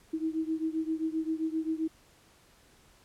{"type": "beating tone pair", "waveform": "sine", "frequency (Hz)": [316.9, 324.5], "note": ["D#4", "E4"], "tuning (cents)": [32, -27], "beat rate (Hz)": 7.6, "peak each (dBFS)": [-31, -33], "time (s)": [0.13, 1.88], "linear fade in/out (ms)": 10, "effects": ["pink hiss -61 dBFS RMS until 3.04 s", "low-pass 12000 Hz 12 dB/octave"]}